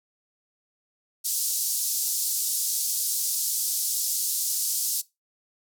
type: band-pass noise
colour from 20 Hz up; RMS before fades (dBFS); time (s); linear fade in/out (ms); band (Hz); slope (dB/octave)
white; -27; 1.24-5.02; 20; 4900 to 14000; 24
effects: noise-tail reverb RT60 0.2 s tail -19 dB re dry